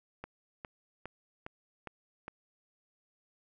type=click train; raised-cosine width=0.5 ms; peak=-26 dBFS; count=6; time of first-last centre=0.24-2.281 s; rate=2.45 Hz; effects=none